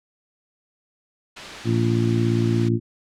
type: noise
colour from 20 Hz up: white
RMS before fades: -33 dBFS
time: 1.36-2.69 s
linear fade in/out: 10 ms
type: harmonic tone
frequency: 57.4 Hz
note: A#1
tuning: 26 cents flat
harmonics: 2 / 3 / 4 / 5 / 6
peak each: -20 / -29 / -24 / -28 / -24 dBFS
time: 1.64-2.8 s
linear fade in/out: 50 ms
effects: low-pass 4000 Hz 12 dB/octave